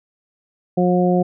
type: harmonic tone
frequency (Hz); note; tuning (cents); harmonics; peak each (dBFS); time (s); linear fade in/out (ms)
179.5; F3; +48; 1 / 2 / 3 / 4; -16 / -19 / -21 / -22; 0.77-1.23; 10
effects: none